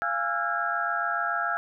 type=tone cluster; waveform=sine; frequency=690 / 824 / 1334 / 1421 / 1636 Hz; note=F5 / G#5 / E6 / F6 / G#6; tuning=-21 / -14 / +20 / +30 / -26 cents; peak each=-32 / -35 / -29 / -32 / -31 dBFS; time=0.02-1.57 s; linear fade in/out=0 ms; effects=none